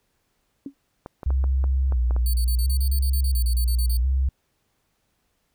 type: tone with exponential decay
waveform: sine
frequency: 277.2 Hz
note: C#4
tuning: in tune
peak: -26 dBFS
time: 0.66-0.74 s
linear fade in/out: 2 ms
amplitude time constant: 17 ms
type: clicks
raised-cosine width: 1 ms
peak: -21 dBFS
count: 8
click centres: 1.061 / 1.232 / 1.305 / 1.441 / 1.641 / 1.923 / 2.109 / 2.164 s
type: tone with vibrato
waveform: sine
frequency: 63.1 Hz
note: B1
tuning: 38 cents sharp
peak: -18 dBFS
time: 1.26-4.29 s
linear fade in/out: 5 ms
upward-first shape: square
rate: 0.72 Hz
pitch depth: 80 cents each way
type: tone bursts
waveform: 5% pulse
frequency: 4500 Hz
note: C#8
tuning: 25 cents sharp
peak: -24 dBFS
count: 16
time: 2.26-3.97 s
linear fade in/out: 2 ms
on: 75 ms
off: 34 ms
effects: pink hiss -71 dBFS RMS until 5.54 s